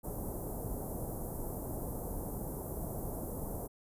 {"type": "band-stop noise", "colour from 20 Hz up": "pink", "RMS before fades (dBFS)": -39, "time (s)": [0.03, 3.68], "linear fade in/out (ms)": 20, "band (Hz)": [800, 11000], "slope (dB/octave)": 24, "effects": ["resampled to 32000 Hz"]}